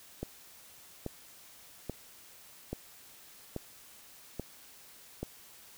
click train, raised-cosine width 2 ms, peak -22 dBFS, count 7, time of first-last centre 0.23-5.23 s, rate 1.2 Hz, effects white hiss -55 dBFS RMS until 5.77 s

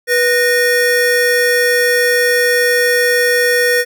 square tone pair together, 489.2 / 1847 Hz, B4 / A#6, -16 / -16 cents, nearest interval octave + major seventh, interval 2300 cents, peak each -14 dBFS, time 0.07-3.85 s, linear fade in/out 50 ms, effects none

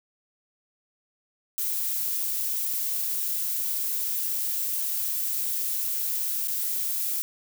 violet noise with dropouts, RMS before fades -28 dBFS, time 1.58-7.22 s, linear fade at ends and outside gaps 0 ms, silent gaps 6.473-6.482 s, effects none

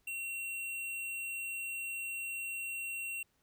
sine tone with hard clipping, 2733 Hz, F7, 38 cents flat, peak -38 dBFS, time 0.07-3.23 s, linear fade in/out 5 ms, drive 18 dB, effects pink hiss -75 dBFS RMS until 3.42 s

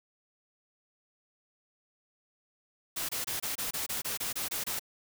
white noise bursts, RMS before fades -34 dBFS, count 12, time 2.96-4.795 s, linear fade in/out 10 ms, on 130 ms, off 25 ms, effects none

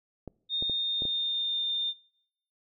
clicks, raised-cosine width 2 ms, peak -25 dBFS, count 5, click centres 0.277 / 0.625 / 0.697 / 1.021 / 1.053 s
sine tone with pitch glide, 3669 to 3616 Hz, A#7 to A7, -28 to +47 cents, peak -27 dBFS, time 0.49-1.94 s, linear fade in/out 50 ms, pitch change -25 cents, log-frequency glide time 0.62-1.66 s
effects noise-tail reverb RT60 0.7 s tail -24 dB re dry

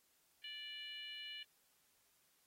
harmonic tone with a mistuned harmonic, 587.3 Hz, D5, in tune, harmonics 3 / 4 / 5 / 6 / 7, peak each -56 / -54 / -48 / -60 / -58 dBFS, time 0.44-1.43 s, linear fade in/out 2 ms, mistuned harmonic 3, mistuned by -18 cents, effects white hiss -75 dBFS RMS until 2.46 s + AAC 48 kbps

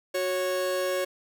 45% pulse tone pair together, 367.7 / 551.8 Hz, F#4 / C#5, -11 / -8 cents, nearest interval perfect fifth, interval 703 cents, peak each -31 / -27 dBFS, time 0.14-1.05 s, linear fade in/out 10 ms, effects none

